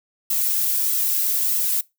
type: noise with flanger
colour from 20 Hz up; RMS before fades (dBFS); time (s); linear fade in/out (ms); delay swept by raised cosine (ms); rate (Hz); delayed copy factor
violet; -21; 0.3-1.81; 5; 1.5 to 2.5; 1.6; +0.55
effects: noise-tail reverb RT60 0.2 s tail -21 dB re dry